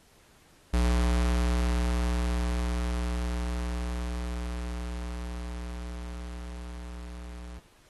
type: tone with level ramp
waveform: square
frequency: 60.1 Hz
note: B1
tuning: 46 cents flat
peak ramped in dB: -22 to -40 dBFS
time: 0.73-7.59 s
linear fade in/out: 10 ms
effects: pink hiss -60 dBFS RMS until 7.89 s + AAC 32 kbps